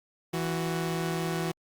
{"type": "tone pair together", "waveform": "sawtooth", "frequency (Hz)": [164.82, 370], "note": ["E3", "F#4"], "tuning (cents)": [0, 0], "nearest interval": "octave + major second", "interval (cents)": 1400, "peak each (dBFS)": [-26, -29], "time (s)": [0.33, 1.52], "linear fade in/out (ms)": 10, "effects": ["Opus 48 kbps"]}